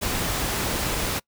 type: noise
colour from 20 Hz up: pink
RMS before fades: -26 dBFS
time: 0.01-1.2 s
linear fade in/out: 20 ms
effects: noise-tail reverb RT60 0.1 s tail -25 dB re dry